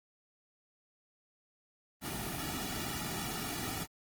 pink noise with comb filter, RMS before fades -38 dBFS, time 2.01-3.87 s, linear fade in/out 50 ms, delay 1.9 ms, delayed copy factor -0.85, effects Opus 24 kbps

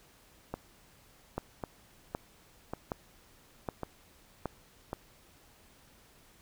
two click trains, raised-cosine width 1 ms, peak -21 / -19 dBFS, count 5 / 5, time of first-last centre 0.54-4.931 / 1.38-4.457 s, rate 0.911 / 1.3 Hz, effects pink hiss -61 dBFS RMS until 6.41 s

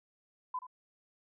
sine tone with echo, 1009 Hz, B5, 37 cents sharp, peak -33 dBFS, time 0.54-0.59 s, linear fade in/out 5 ms, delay 78 ms, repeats 1, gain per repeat -12 dB, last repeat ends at 0.668 s, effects none

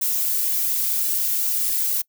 violet noise with flanger, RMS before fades -22 dBFS, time 0.01-2.02 s, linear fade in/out 10 ms, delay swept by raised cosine 1.7 to 4.6 ms, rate 1.9 Hz, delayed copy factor +0.9, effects noise-tail reverb RT60 0.1 s tail -24 dB re dry

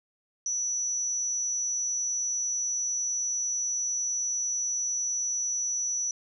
sine tone with amplitude modulation, 5910 Hz, F#8, 3 cents flat, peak -24 dBFS, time 0.46-6.11 s, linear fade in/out 2 ms, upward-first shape sine, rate 249 Hz, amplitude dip 60%, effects none

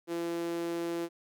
sawtooth tone with high-pass filter, 169.6 Hz, E3, 50 cents sharp, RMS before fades -34 dBFS, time 0.07-1.09 s, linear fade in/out 50 ms, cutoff 360 Hz, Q 3.9, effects none

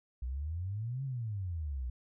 sine exponential two-way sweep, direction up then down, 59.4 to 138.59 to 59.4 Hz, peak -34 dBFS, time 0.22-1.9 s, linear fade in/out 5 ms, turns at 1.04 s, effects none

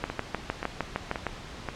two click trains, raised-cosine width 0.5 ms, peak -12 / -16 dBFS, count 9 / 4, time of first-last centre 0.04-1.267 / 0.1-1.687 s, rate 6.52 / 1.89 Hz, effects pink hiss -42 dBFS RMS until 1.75 s + low-pass 5000 Hz 12 dB/octave

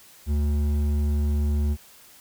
triangle tone with hard clipping, 73.42 Hz, D2, in tune, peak -22 dBFS, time 0.26-1.77 s, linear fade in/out 50 ms, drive 12 dB, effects white hiss -51 dBFS RMS until 2.2 s

